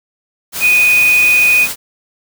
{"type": "tone in noise", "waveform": "sine", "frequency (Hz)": 2482, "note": "D#7", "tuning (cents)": -5, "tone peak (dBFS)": -7, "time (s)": [0.6, 1.68], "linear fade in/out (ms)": 50, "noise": "white", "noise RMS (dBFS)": -21, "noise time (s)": [0.52, 1.76], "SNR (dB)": 11, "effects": []}